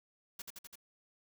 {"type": "noise with echo", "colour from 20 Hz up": "white", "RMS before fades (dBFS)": -44, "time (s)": [0.39, 0.42], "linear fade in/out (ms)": 5, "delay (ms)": 84, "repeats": 4, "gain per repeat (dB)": -2, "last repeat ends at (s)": 0.756, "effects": []}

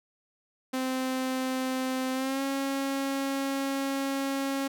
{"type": "tone with pitch glide", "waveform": "sawtooth", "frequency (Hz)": [259.5, 273.3], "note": ["C4", "C#4"], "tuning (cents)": [-14, -24], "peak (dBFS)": -24, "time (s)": [0.73, 4.68], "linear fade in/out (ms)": 10, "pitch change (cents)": 90, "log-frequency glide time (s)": [2.13, 2.42], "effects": []}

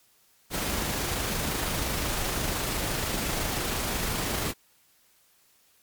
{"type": "noise with amplitude modulation", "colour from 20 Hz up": "pink", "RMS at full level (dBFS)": -28, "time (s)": [0.5, 4.54], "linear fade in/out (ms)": 50, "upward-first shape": "sine", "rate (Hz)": 25.8, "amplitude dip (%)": 25, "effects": ["white hiss -63 dBFS RMS until 5.82 s", "MP3 96 kbps"]}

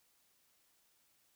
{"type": "silence", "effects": ["white hiss -73 dBFS RMS until 1.35 s"]}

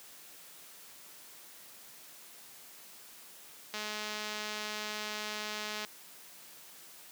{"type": "click train", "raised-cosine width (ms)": 0.2, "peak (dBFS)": -21, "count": 448, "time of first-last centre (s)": [3.74, 5.848], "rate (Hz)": 212, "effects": ["white hiss -53 dBFS RMS until 7.11 s", "high-pass 150 Hz 12 dB/octave"]}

